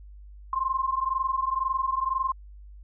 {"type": "tone pair together", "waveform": "sine", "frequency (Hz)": [1046.5, 1068.5], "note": ["C6", "C6"], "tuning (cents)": [0, 36], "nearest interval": "unison", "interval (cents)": 36, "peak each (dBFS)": -27, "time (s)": [0.53, 2.32], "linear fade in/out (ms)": 2, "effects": ["added 50 Hz sine -43 dBFS peak until 2.83 s"]}